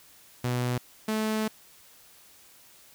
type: tone pair in turn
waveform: sawtooth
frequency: 123.47 / 217.3 Hz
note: B2 / A3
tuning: 0 / -21 cents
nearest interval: minor seventh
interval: 979 cents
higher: second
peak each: -22 dBFS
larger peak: neither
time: 0.44-0.78 / 1.08-1.48 s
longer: second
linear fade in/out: 5 ms
effects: white hiss -55 dBFS RMS until 2.94 s